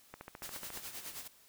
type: click train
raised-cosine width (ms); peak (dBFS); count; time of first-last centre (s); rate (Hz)
0.5; -30; 10; 0.14-0.774; 14.2
type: noise with tremolo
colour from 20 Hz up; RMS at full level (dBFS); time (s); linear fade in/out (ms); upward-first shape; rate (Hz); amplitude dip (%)
white; -43; 0.42-1.28; 10; sine; 9.5; 65
effects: white hiss -63 dBFS RMS until 1.48 s